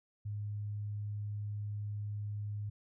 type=tone; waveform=sine; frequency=103.83 Hz; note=G#2; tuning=in tune; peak=-36 dBFS; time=0.25-2.7 s; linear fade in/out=10 ms; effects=none